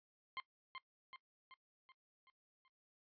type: tone with echo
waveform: 20% pulse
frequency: 1053 Hz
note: C6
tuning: 11 cents sharp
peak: -37 dBFS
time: 0.37-0.4 s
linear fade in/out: 0 ms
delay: 380 ms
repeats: 6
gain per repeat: -5 dB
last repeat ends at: 2.68 s
effects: noise-tail reverb RT60 0.1 s tail -19 dB re dry + resampled to 11025 Hz